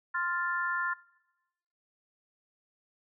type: chord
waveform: sine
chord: F major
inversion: second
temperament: equal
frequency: 1046.5 / 1396.9 / 1760 Hz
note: C6 / F6 / A6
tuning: 0 / 0 / 0 cents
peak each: -34 / -32 / -33 dBFS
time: 0.14-0.94 s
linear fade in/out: 10 ms
effects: noise-tail reverb RT60 1.0 s tail -22 dB re dry